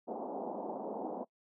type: band-pass noise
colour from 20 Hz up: white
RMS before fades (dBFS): -40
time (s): 0.07-1.25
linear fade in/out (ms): 20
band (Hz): 200 to 860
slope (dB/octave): 48
effects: noise-tail reverb RT60 0.1 s tail -22 dB re dry